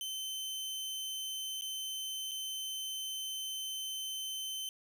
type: tone with dropouts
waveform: sawtooth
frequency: 3075 Hz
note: G7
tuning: 34 cents flat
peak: -34 dBFS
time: 0.01-4.69 s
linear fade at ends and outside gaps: 1 ms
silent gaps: 1.611-1.62 / 2.312-2.316 s
effects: none